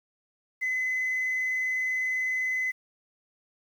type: tone with vibrato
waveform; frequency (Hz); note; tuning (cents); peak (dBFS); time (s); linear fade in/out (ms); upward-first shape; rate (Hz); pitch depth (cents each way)
sine; 2028; B6; +45; -24; 0.61-2.72; 20; triangle; 20; 20
effects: tanh soft clip ceiling -23 dBFS + 9-bit